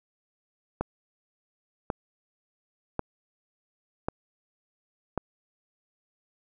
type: click train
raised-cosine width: 1 ms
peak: -13 dBFS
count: 5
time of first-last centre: 0.81-5.177 s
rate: 0.916 Hz
effects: none